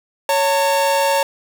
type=tone pair together; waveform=45% pulse; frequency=556.3 / 907 Hz; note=C#5 / A#5; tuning=+6 / -48 cents; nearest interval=minor sixth; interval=846 cents; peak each=-17 dBFS; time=0.29-1.23 s; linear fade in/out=2 ms; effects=none